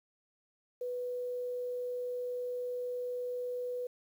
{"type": "tone with quantisation", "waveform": "sine", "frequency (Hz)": 493.8, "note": "B4", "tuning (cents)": 0, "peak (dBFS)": -34, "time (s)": [0.81, 3.87], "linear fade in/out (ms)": 5, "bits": 10, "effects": []}